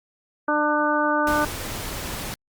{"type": "harmonic tone", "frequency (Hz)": 298.6, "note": "D4", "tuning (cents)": 29, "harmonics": [1, 2, 3, 4, 5], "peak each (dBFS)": [-25, -25, -25, -25, -25], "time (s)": [0.48, 1.45], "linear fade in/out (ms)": 5}
{"type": "noise", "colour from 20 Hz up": "pink", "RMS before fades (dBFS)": -31, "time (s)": [1.27, 2.34], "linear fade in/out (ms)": 0}
{"effects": ["Opus 48 kbps"]}